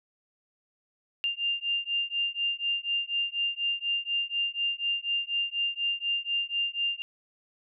sine beating tone pair, 2794 / 2798.1 Hz, F7 / F7, 0 / +3 cents, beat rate 4.1 Hz, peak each -30 dBFS, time 1.24-7.02 s, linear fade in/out 0 ms, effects none

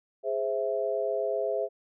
sine chord, Ab augmented, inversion none, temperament equal, 415.3 / 523.3 / 659.3 Hz, Ab4 / C5 / E5, 0 / 0 / 0 cents, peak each -31 / -31 / -30 dBFS, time 0.23-1.69 s, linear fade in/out 50 ms, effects none

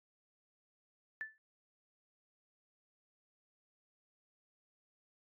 sine tone with exponential decay, 1756 Hz, A6, 4 cents flat, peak -35 dBFS, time 1.21-1.38 s, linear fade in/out 0 ms, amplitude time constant 36 ms, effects AAC 48 kbps

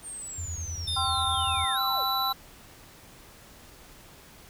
sine linear sweep, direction down, 8920 to 349.2 Hz, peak -36 dBFS, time 0.02-2.05 s, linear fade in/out 50 ms
sine tone bursts, 83.1 Hz, E2, 15 cents sharp, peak -32 dBFS, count 13, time 0.38-1.647 s, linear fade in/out 5 ms, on 79 ms, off 20 ms
square tone with pitch glide, 3624 to 3952 Hz, A#7 to B7, -50 to 0 cents, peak -29 dBFS, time 0.87-2.33 s, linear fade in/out 10 ms, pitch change +150 cents, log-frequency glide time 1.74-1.79 s
sine chord, C major, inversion second, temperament equal with one note detuned, 784 / 1046.5 / 1347 Hz, G5 / C6 / E6, 0 / 0 / +37 cents, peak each -31 dBFS, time 0.96-2.33 s, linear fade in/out 10 ms
effects pink hiss -51 dBFS RMS until 4.49 s

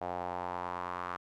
sawtooth tone with band-pass filter sweep, 89.1 Hz, F2, 35 cents sharp, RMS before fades -38 dBFS, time 0.01-1.17 s, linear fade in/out 10 ms, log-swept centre 730 to 1200 Hz, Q 3.2, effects none

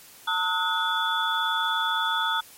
sine tone cluster, 902 / 1277 / 1458 / 3446 Hz, A5 / D#6 / F#6 / A7, +43 / +45 / -26 / -37 cents, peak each -28 dBFS, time 0.27-2.41 s, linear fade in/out 10 ms, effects white hiss -49 dBFS RMS until 2.57 s + MP3 64 kbps

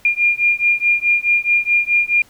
sine beating tone pair, 2407 / 2411.7 Hz, D7 / D7, +42 / +45 cents, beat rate 4.7 Hz, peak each -16 dBFS, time 0.05-2.22 s, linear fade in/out 2 ms, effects pink hiss -50 dBFS RMS until 2.29 s

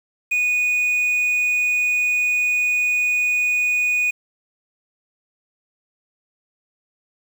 triangle tone with quantisation, 2475 Hz, D#7, 10 cents flat, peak -15 dBFS, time 0.31-4.11 s, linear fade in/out 10 ms, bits 7, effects none

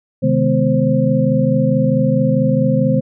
sine tone cluster, 130.6 / 155.2 / 208.8 / 248.8 / 527 Hz, C3 / D#3 / G#3 / B3 / C5, -3 / -4 / +10 / +13 / +12 cents, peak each -18 dBFS, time 0.22-3.01 s, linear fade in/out 20 ms, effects none

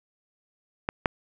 clicks, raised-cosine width 0.5 ms, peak -11 / -6 dBFS, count 2, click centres 0.889 / 1.058 s, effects none

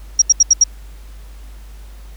sine tone bursts, 5660 Hz, F8, 22 cents sharp, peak -5 dBFS, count 5, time 0.19-0.639 s, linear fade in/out 5 ms, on 29 ms, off 76 ms, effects added 50 Hz sine -33 dBFS peak until 2.16 s + pink hiss -48 dBFS RMS until 2.16 s

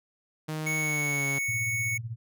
sawtooth tone with pitch glide, 155.56 to 139.39 Hz, D#3 to C#3, 0 to +10 cents, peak -27 dBFS, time 0.48-1.39 s, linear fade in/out 10 ms, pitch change -190 cents, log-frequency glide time 0.78-1.26 s
square tone, 2217 Hz, C#7, in tune, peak -28 dBFS, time 0.66-1.98 s, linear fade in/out 10 ms
sine tone with tremolo, 115.3 Hz, A#2, 19 cents flat, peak -30 dBFS, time 1.48-2.16 s, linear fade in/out 10 ms, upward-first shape sine, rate 16 Hz, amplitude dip 75%
effects none

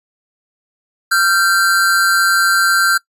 square tone pair together, 1379 / 1563.1 Hz, F6 / G6, -22 / -5 cents, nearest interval major second, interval 217 cents, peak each -14 dBFS, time 1.11-2.98 s, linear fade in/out 10 ms, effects noise-tail reverb RT60 0.1 s tail -22 dB re dry + resampled to 32000 Hz

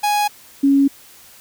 45% pulse / sine tone pair in turn, 830.6 / 277.2 Hz, G#5 / C#4, 0 / 0 cents, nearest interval octave + perfect fifth, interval 1900 cents, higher first, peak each -15 / -10 dBFS, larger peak second, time 0.03-0.28 / 0.63-0.88 s, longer neither, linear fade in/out 10 ms, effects white hiss -45 dBFS RMS until 1.4 s

